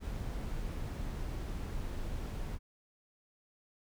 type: noise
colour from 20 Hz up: brown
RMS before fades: -38 dBFS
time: 0-2.59 s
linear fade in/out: 50 ms
effects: none

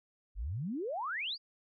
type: exponential sweep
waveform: sine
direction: up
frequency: 43.04 to 4978 Hz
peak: -34 dBFS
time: 0.35-1.38 s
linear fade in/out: 50 ms
effects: none

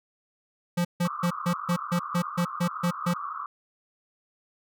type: tone bursts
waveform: square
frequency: 174.61 Hz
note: F3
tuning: in tune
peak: -23 dBFS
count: 11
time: 0.77-3.139 s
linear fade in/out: 10 ms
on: 79 ms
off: 150 ms
type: band-pass noise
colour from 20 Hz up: pink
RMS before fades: -35 dBFS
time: 1.05-3.46 s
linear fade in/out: 2 ms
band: 1100 to 1300 Hz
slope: 96 dB/octave
effects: none

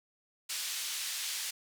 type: band-pass noise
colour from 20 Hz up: pink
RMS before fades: -37 dBFS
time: 0.49-1.51 s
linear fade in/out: 10 ms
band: 3000 to 11000 Hz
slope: 12 dB/octave
effects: none

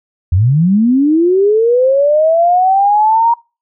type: linear sweep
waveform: sine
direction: up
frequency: 80.5 to 945 Hz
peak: -7 dBFS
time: 0.32-3.34 s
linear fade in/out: 5 ms
effects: noise-tail reverb RT60 0.3 s tail -24 dB re dry

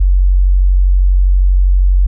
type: tone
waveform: sine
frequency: 46.25 Hz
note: F#1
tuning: in tune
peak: -6 dBFS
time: 0-2.07 s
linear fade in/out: 10 ms
effects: none

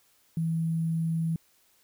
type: tone with sample-and-hold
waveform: sine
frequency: 163.5 Hz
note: E3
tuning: 14 cents flat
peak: -25 dBFS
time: 0.37-1.36 s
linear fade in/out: 2 ms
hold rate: 11025 Hz
effects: white hiss -65 dBFS RMS until 1.83 s

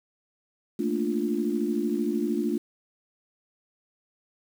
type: chord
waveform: sine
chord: Bb major seventh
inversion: third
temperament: equal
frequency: 220 / 233.1 / 293.7 / 349.2 Hz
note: A3 / Bb3 / D4 / F4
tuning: 0 / 0 / 0 / 0 cents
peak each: -29 / -32 / -29 / -29 dBFS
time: 0.79-2.58 s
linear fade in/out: 5 ms
effects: 8-bit

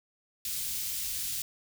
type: band-stop noise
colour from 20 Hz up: white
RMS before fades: -34 dBFS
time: 0.45-1.42 s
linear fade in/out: 2 ms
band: 120 to 3300 Hz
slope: 12 dB/octave
effects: none

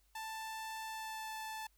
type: tone with pitch glide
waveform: sawtooth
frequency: 883 to 876.4 Hz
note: A5 to A5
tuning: +6 to -7 cents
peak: -38 dBFS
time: 0.15-1.67 s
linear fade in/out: 5 ms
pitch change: -13 cents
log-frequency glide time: 0.84-1.33 s
effects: added 50 Hz sine -70 dBFS peak until 1.77 s + white hiss -75 dBFS RMS until 1.77 s

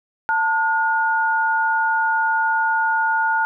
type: tone pair together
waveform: sine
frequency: 890.6 / 1438 Hz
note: A5 / F#6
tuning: +21 / -50 cents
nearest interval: minor sixth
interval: 829 cents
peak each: -19 dBFS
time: 0.29-3.45 s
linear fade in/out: 0 ms
effects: none

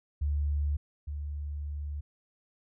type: tone pair in turn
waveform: sine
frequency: 72.9 / 73.17 Hz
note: D2 / D2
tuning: -12 / -6 cents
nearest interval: unison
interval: 6 cents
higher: second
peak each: -26 / -33 dBFS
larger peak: first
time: 0.21-0.77 / 1.07-2.01 s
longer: second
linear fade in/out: 10 ms
effects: none

